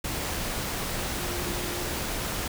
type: tone in noise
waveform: sine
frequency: 352.2 Hz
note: F4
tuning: 15 cents sharp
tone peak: -37 dBFS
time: 1.19-1.94 s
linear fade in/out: 5 ms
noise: pink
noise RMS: -31 dBFS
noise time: 0.04-2.48 s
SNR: -9 dB
effects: none